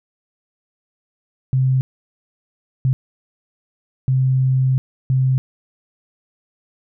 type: tone bursts at uneven times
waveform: sine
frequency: 130.81 Hz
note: C3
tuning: in tune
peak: -13 dBFS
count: 4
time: 1.53-1.81 / 2.85-2.93 / 4.08-4.78 / 5.1-5.38 s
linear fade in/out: 0 ms
effects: none